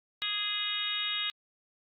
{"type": "harmonic tone", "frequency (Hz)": 415.3, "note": "G#4", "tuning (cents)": 0, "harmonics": [3, 4, 5, 6, 7, 8, 9], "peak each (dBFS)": [-43, -42, -40, -41, -36, -40, -33], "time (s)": [0.22, 1.3], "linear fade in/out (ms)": 0, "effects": ["Opus 48 kbps"]}